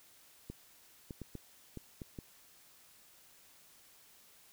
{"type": "clicks", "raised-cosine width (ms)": 3, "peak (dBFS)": -30, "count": 7, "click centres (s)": [0.5, 1.108, 1.217, 1.353, 1.773, 2.018, 2.188], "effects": ["white hiss -62 dBFS RMS until 4.52 s"]}